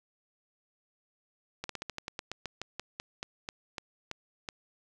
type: slowing click train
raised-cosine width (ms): 0.2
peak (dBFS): -19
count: 18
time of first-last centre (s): 1.64-4.488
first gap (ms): 53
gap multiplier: 1.13
effects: none